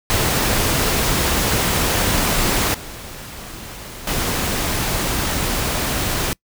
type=noise with level steps; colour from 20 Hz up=pink; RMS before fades=-18 / -34 / -21 dBFS; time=0.1-6.33 s; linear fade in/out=0 ms; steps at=2.74 / 4.07 s; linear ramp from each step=5 ms; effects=noise-tail reverb RT60 0.1 s tail -25 dB re dry